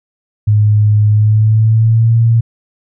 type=tone with pitch glide; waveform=sine; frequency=105.5 to 115.05 Hz; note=G#2 to A#2; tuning=+28 to -22 cents; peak=-6 dBFS; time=0.47-2.41 s; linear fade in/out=10 ms; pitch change=+150 cents; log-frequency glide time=1.09-2.16 s; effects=none